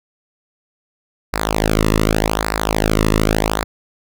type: tone with flanger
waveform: sawtooth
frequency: 53.3 Hz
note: G#1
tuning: 46 cents sharp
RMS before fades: -17 dBFS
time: 1.33-3.64 s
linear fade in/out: 5 ms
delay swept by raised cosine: 0.31 to 1.31 ms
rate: 0.85 Hz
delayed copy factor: -0.85
effects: none